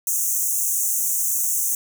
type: high-pass noise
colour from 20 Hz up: pink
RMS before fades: -22 dBFS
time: 0.07-1.75 s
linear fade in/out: 2 ms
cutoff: 6100 Hz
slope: 96 dB/octave
effects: none